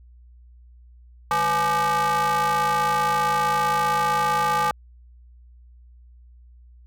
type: ring-modulated tone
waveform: square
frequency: 174.61 Hz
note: F3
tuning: in tune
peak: -17 dBFS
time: 1.31-4.71 s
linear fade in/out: 0 ms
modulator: 1020 Hz
effects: added 60 Hz sine -46 dBFS peak until 6.86 s